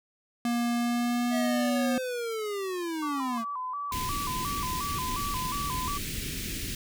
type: tone with pitch glide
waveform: square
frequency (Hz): 237.7 to 245.1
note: A#3 to B3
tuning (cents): +34 to -13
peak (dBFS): -26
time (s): 0.45-1.98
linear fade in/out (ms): 2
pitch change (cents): +53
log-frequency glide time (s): 0.76-1.65
type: linear sweep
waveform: square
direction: down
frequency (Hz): 659 to 220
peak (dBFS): -31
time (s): 1.3-3.45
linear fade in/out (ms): 50
type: tone with vibrato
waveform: sine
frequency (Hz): 1080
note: C#6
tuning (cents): -45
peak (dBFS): -31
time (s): 3.02-5.98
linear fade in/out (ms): 10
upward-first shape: square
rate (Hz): 2.8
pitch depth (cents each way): 110
type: band-stop noise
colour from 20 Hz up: pink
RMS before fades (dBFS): -34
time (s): 3.92-6.75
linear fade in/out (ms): 2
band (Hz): 350 to 2000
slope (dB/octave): 24
effects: none